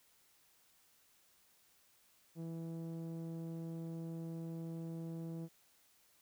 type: tone with low-pass filter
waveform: sawtooth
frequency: 164.81 Hz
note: E3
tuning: in tune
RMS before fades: -44 dBFS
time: 2.35-5.49 s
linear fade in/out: 50 ms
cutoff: 430 Hz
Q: 0.88
effects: white hiss -70 dBFS RMS until 6.21 s